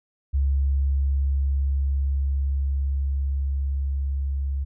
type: tone with level ramp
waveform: sine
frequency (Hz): 68.8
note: C#2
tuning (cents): -12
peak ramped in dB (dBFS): -18 to -23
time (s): 0.33-4.65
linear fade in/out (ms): 20
effects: none